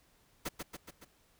pink noise with echo, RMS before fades -37 dBFS, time 0.45-0.49 s, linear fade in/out 10 ms, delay 140 ms, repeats 4, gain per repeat -4 dB, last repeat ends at 1.05 s, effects pink hiss -68 dBFS RMS until 1.39 s

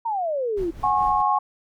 sine exponential sweep, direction down, 947 to 322.2 Hz, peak -22 dBFS, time 0.05-0.71 s, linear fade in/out 10 ms
brown noise with tremolo, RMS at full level -36 dBFS, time 0.56-1.23 s, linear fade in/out 20 ms, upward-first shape sine, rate 4.6 Hz, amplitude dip 55%
sine chord, F# suspended second, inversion none, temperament equal with one note detuned, 740 / 830.6 / 1087.2 Hz, F#5 / G#5 / C#6, 0 / 0 / -34 cents, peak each -25 / -21 / -21 dBFS, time 0.83-1.39 s, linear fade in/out 10 ms
effects none

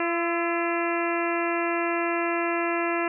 harmonic tone with a mistuned harmonic, 340.7 Hz, F4, 43 cents flat, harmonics 1 / 2 / 3 / 4 / 5 / 6 / 7 / 8, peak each -27 / -30 / -32 / -33 / -34 / -35 / -35 / -36 dBFS, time 0-3.08 s, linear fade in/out 2 ms, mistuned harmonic 4, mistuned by -40 cents, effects none

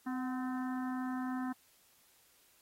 harmonic tone with a mistuned harmonic, 256.7 Hz, C4, 33 cents flat, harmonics 1 / 3 / 4 / 5 / 6 / 7, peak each -35 / -45 / -47 / -49 / -51 / -52 dBFS, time 0.06-1.53 s, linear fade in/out 10 ms, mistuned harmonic 3, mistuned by -43 cents, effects white hiss -67 dBFS RMS until 2.61 s + AAC 48 kbps

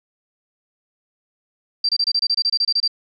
sine tone bursts, 4699 Hz, D8, in tune, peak -15 dBFS, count 14, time 1.84-2.878 s, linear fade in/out 5 ms, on 50 ms, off 26 ms, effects none

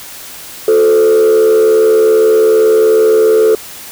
sine tone with frequency modulation, 437.4 Hz, A4, 10 cents flat, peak -3 dBFS, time 0.68-3.55 s, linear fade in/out 2 ms, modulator 77.3 Hz, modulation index 0.61, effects tanh soft clip ceiling -4 dBFS + white hiss -30 dBFS RMS until 3.91 s

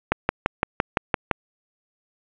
click train, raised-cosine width 0.5 ms, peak -3 dBFS, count 8, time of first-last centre 0.12-1.313 s, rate 5.87 Hz, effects resampled to 8000 Hz + 7-bit

